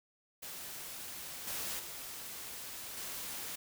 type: noise with level steps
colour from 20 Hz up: white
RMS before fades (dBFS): -45 / -39 / -45 / -42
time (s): 0.42-3.56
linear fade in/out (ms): 10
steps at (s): 1.47 / 1.79 / 2.97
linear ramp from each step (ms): 5
effects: none